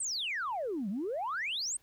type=exponential two-way sweep; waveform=sine; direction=down then up; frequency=8870 to 183.4 to 8870 Hz; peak=-31 dBFS; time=0-1.77 s; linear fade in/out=5 ms; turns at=0.89 s; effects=tanh soft clip ceiling -28 dBFS + pink hiss -67 dBFS RMS until 1.82 s